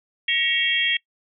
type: tone cluster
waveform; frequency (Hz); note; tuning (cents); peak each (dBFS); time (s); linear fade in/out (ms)
sine; 1903 / 2232 / 2733 / 3255; A#6 / C#7 / F7 / G#7; +35 / +11 / -38 / -36; -25 / -25 / -26 / -22; 0.28-0.97; 5
effects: noise-tail reverb RT60 0.1 s tail -23 dB re dry